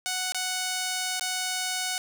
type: tone with dropouts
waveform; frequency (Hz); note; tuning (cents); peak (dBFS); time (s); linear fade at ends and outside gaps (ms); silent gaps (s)
5% pulse; 740; F#5; 0; -16; 0.06-1.98; 0; 0.321-0.346 / 1.196-1.21
effects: none